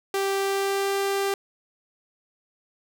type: tone with pitch glide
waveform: sawtooth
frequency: 391.9 to 394.9 Hz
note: G4 to G4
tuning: 0 to +13 cents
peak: -19 dBFS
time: 0.14-1.34 s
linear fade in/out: 2 ms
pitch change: +13 cents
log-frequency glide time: 0.36-0.94 s
effects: none